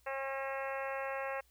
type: harmonic tone with a mistuned harmonic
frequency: 270.5 Hz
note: C#4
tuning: 42 cents flat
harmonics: 2 / 3 / 4 / 5 / 6 / 7 / 8 / 9 / 10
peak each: -39 / -43 / -44 / -48 / -46 / -46 / -49 / -53 / -50 dBFS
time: 0.06-1.41 s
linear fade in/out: 10 ms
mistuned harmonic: 10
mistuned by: -18 cents
effects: added 60 Hz sine -68 dBFS peak until 1.5 s + white hiss -71 dBFS RMS until 1.5 s